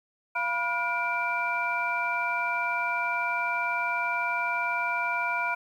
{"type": "tone cluster", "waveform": "sine", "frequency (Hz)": [691, 979, 1429, 2349], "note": ["F5", "B5", "F6", "D7"], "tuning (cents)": [-19, -15, 39, 0], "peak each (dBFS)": [-34, -30, -30, -30], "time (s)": [0.35, 5.55], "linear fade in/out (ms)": 10, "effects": ["tanh soft clip ceiling -15 dBFS", "10-bit"]}